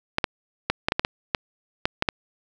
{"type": "clicks", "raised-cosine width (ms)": 0.3, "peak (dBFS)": -4, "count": 11, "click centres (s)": [0.184, 0.242, 0.7, 0.885, 0.921, 0.995, 1.049, 1.348, 1.855, 2.024, 2.088], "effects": []}